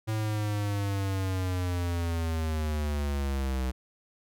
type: linear sweep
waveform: square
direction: down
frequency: 110 to 63.4 Hz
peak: -28 dBFS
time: 0.07-3.72 s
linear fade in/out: 20 ms
effects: none